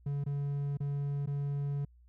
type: tone with dropouts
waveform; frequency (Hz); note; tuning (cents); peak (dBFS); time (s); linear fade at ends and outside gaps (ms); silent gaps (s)
triangle; 142.1; C#3; +43; -29; 0.06-1.85; 5; 0.24-0.262 / 0.772-0.803 / 1.26-1.272
effects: added 60 Hz sine -57 dBFS peak until 2.08 s